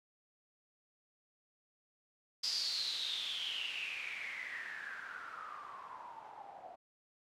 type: noise with low-pass filter sweep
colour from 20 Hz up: blue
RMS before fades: -42 dBFS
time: 2.43-6.76 s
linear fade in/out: 10 ms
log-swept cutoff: 5000 to 700 Hz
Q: 9.7
effects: none